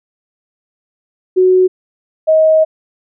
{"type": "tone pair in turn", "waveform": "sine", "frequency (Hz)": [370, 631.6], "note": ["F#4", "D#5"], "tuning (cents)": [0, 26], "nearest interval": "major sixth", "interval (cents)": 926, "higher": "second", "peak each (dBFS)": -6, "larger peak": "neither", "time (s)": [[1.36, 1.68], [2.27, 2.65]], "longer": "second", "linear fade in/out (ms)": 20, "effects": []}